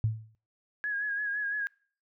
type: tone with exponential decay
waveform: sine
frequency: 110 Hz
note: A2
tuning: in tune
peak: -21 dBFS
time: 0.04-0.35 s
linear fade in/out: 0 ms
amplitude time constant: 67 ms
type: tone with vibrato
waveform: sine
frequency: 1661.2 Hz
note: G#6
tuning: in tune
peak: -29 dBFS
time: 0.84-1.67 s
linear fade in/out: 0 ms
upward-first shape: sine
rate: 5.9 Hz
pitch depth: 44 cents each way
effects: noise-tail reverb RT60 0.5 s tail -26 dB re dry